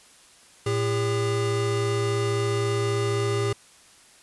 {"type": "tone pair together", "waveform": "square", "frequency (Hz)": [113.12, 403.1], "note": ["A2", "G4"], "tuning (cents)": [48, 48], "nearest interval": "octave + minor seventh", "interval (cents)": 2200, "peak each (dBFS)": -26, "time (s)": [0.66, 3.53], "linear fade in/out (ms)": 5, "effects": ["white hiss -53 dBFS RMS until 4.22 s", "resampled to 24000 Hz"]}